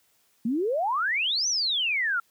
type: exponential two-way sweep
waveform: sine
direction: up then down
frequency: 215.1 to 6160 to 1341 Hz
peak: -23 dBFS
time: 0.45-2.2 s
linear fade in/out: 5 ms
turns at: 1.48 s
effects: white hiss -66 dBFS RMS until 2.3 s + high-pass 60 Hz 12 dB/octave